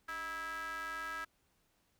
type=ring-modulated tone; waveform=square; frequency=169 Hz; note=E3; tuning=43 cents sharp; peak=-37 dBFS; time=0.08-1.25 s; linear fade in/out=10 ms; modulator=1470 Hz; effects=pink hiss -75 dBFS RMS until 1.99 s